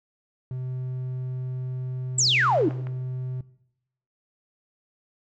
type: tone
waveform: triangle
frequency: 128 Hz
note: C3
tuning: 38 cents flat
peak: -27 dBFS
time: 0.51-3.41 s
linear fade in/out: 2 ms
type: exponential sweep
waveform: sine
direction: down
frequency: 7990 to 280 Hz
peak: -18 dBFS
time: 2.18-2.69 s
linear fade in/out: 5 ms
type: clicks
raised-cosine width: 0.5 ms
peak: -26 dBFS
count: 3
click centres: 2.611 / 2.709 / 2.87 s
effects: noise-tail reverb RT60 0.8 s tail -18 dB re dry